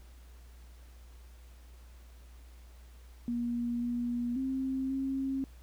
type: tone with pitch steps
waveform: sine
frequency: 238.4 / 240.5 / 264.5 / 268.6 Hz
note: A#3 / B3 / C4 / C4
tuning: +39 / -46 / +19 / +46 cents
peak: -30 dBFS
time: 3.28-5.44 s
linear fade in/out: 0 ms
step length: 540 ms
effects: added 60 Hz sine -50 dBFS peak until 5.62 s + pink hiss -63 dBFS RMS until 5.62 s